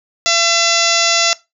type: harmonic tone with a mistuned harmonic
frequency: 675 Hz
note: E5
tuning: 41 cents sharp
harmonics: 1 / 2 / 3 / 4 / 5 / 6 / 7 / 8 / 9 / 10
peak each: -21 / -21 / -21 / -21 / -21 / -21 / -21 / -21 / -21 / -21 dBFS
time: 0.26-1.33 s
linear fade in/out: 0 ms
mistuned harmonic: 5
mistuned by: +41 cents
effects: noise-tail reverb RT60 0.2 s tail -18 dB re dry